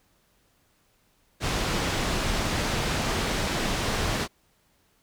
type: low-pass noise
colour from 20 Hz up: pink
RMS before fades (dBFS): -27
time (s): 1.4-4.28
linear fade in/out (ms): 50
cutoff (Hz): 6300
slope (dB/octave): 12
effects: pink hiss -66 dBFS RMS until 5.02 s